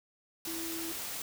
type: tone in noise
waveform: sine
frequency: 329.6 Hz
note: E4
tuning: in tune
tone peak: -39 dBFS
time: 0.47-0.92 s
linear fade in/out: 2 ms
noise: white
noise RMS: -39 dBFS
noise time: 0.45-1.22 s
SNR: -3 dB
effects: none